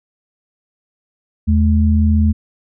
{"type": "tone pair together", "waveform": "sine", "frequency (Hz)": [80.42, 214.7], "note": ["E2", "A3"], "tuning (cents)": [-42, -42], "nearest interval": "octave + perfect fourth", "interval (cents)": 1700, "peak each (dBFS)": [-11, -15], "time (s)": [1.47, 2.33], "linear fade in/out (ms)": 20, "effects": []}